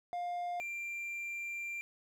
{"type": "tone pair in turn", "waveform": "triangle", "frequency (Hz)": [705, 2371], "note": ["F5", "D7"], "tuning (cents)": [16, 16], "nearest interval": "octave + major sixth", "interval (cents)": 2100, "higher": "second", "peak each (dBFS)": [-33, -36], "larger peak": "first", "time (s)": [[0.13, 0.6], [0.6, 1.81]], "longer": "second", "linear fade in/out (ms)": 0, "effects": []}